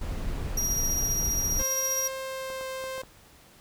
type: noise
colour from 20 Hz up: brown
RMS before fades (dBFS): -31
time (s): 0.01-1.63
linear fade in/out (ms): 5
type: tone with tremolo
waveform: 35% pulse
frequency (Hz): 5710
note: F8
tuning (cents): +37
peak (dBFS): -22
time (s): 0.57-2.08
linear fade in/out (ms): 5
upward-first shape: triangle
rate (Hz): 15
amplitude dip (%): 35
type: tone with pitch glide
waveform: sawtooth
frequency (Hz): 530 to 524.8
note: C5 to C5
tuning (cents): +22 to +5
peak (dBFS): -29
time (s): 1.59-3.02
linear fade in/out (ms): 5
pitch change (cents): -17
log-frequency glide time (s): 2.13-2.68
type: clicks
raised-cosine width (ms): 1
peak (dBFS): -30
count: 5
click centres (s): 2.502 / 2.611 / 2.84 / 2.98 / 3.035
effects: pink hiss -55 dBFS RMS until 3.6 s